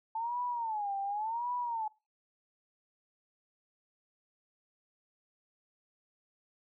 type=tone with vibrato; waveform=sine; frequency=880 Hz; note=A5; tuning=in tune; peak=-32 dBFS; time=0.15-1.88 s; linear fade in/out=5 ms; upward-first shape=sine; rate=0.9 Hz; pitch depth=190 cents each way; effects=noise-tail reverb RT60 0.3 s tail -24 dB re dry